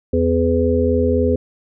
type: harmonic tone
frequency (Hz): 83.7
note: E2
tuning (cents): +27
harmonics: 1 / 3 / 5 / 6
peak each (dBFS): -19 / -19 / -19 / -19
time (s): 0.13-1.36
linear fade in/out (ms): 5
effects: none